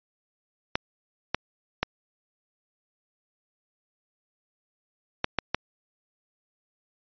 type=clicks; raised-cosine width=0.3 ms; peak=-7 dBFS; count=6; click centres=0.755 / 1.346 / 1.83 / 5.244 / 5.387 / 5.546 s; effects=resampled to 11025 Hz